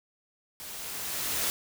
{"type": "noise with level ramp", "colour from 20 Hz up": "white", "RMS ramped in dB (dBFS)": [-42, -28], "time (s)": [0.6, 1.5], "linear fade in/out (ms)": 0, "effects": []}